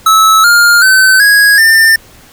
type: tone with pitch steps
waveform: square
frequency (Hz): 1300 / 1409.5 / 1528.2 / 1656.9 / 1796.5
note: E6 / F6 / G6 / G#6 / A6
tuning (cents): -24 / +16 / -44 / -5 / +36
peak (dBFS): -4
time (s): 0.06-1.96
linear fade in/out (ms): 5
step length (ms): 380
effects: pink hiss -39 dBFS RMS until 2.32 s